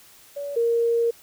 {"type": "tone pair in turn", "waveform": "sine", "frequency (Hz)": [570, 466.1], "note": ["C#5", "A#4"], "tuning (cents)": [48, 0], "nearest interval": "minor third", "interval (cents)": 348, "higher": "first", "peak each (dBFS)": [-28, -18], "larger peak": "second", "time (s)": [[0.36, 0.56], [0.56, 1.11]], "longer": "second", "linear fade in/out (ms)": 10, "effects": ["white hiss -51 dBFS RMS until 1.22 s"]}